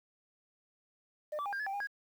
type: tone with pitch steps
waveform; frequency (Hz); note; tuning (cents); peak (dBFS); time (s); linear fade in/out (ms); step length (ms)
sine; 604 / 1158 / 809 / 1599 / 1710 / 782 / 810 / 1645; D5 / D6 / G#5 / G6 / A6 / G5 / G#5 / G#6; +48 / -25 / -46 / +34 / -50 / -4 / -43 / -17; -32; 1.32-1.872; 10; 69
effects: tanh soft clip ceiling -33 dBFS + 10-bit